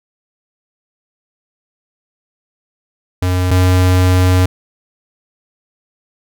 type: tone pair in turn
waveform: square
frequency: 91 / 91.58 Hz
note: F#2 / F#2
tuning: -28 / -17 cents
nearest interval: unison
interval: 11 cents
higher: second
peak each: -13 / -9 dBFS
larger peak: second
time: 3.22-3.51 / 3.51-4.46 s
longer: second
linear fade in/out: 5 ms
effects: none